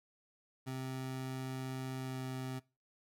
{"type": "tone with pitch glide", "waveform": "25% pulse", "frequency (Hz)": [130.81, 130.06], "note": ["C3", "C3"], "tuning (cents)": [0, -10], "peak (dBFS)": -35, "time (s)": [0.66, 2.6], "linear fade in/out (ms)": 20, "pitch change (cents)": -10, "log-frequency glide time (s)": [1.99, 2.21], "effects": ["noise-tail reverb RT60 0.3 s tail -22 dB re dry"]}